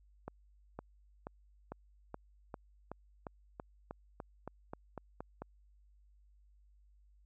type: accelerating click train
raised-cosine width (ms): 1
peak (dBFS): -28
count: 16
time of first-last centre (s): 0.28-5.42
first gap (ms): 510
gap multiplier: 0.94
effects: added 50 Hz sine -62 dBFS peak until 7.25 s